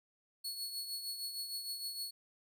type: tone with tremolo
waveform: sawtooth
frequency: 4378 Hz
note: C#8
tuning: 22 cents flat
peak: -34 dBFS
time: 0.44-2.11 s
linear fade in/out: 10 ms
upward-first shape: triangle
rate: 6.5 Hz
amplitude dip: 60%
effects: none